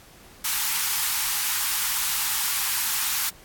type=high-pass noise; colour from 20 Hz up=white; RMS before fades=-25 dBFS; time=0.44-3.3 s; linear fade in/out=10 ms; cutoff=800 Hz; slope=96 dB/octave; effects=pink hiss -50 dBFS RMS until 3.44 s + AAC 64 kbps